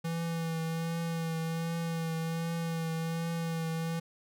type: tone with vibrato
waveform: square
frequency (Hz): 164.81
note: E3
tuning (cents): 0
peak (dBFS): -32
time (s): 0.04-4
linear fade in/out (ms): 10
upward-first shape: triangle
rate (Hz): 1.3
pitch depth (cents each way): 27
effects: none